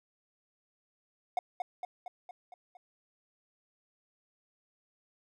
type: tone with echo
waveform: triangle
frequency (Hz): 725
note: F#5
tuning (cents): -35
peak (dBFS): -25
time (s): 1.37-1.39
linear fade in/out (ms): 2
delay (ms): 230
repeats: 6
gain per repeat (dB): -4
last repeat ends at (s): 2.77
effects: none